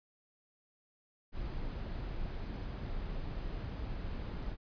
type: noise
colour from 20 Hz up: brown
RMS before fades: -39 dBFS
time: 1.32-4.57 s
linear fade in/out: 50 ms
effects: resampled to 11025 Hz